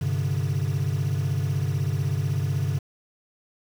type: chord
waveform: triangle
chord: G suspended fourth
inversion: none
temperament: equal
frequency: 98 / 130.81 / 146.83 Hz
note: G2 / C3 / D3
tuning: 0 / 0 / 0 cents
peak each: -24 dBFS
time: 0.01-2.79 s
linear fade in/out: 10 ms
effects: tanh soft clip ceiling -16 dBFS + 7-bit